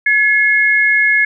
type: tone pair together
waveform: sine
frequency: 1701.8 / 2162 Hz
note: G#6 / C#7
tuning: +42 / -44 cents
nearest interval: major third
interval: 414 cents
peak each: -12 dBFS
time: 0.06-1.25 s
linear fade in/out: 5 ms
effects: none